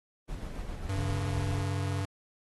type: noise with tremolo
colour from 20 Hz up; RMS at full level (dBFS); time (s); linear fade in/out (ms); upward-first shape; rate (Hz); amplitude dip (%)
brown; -37; 0.28-1.63; 20; square; 7.4; 25
type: tone with vibrato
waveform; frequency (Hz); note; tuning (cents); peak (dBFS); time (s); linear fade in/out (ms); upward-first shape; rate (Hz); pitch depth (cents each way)
square; 96.7; G2; -23; -31; 0.89-2.05; 0; square; 16; 14
type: harmonic tone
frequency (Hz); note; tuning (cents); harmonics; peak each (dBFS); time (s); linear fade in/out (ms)
140.5; C#3; +24; 1 / 3 / 5 / 7 / 8; -35 / -46 / -50 / -54 / -58; 0.97-2.02; 10
effects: AAC 32 kbps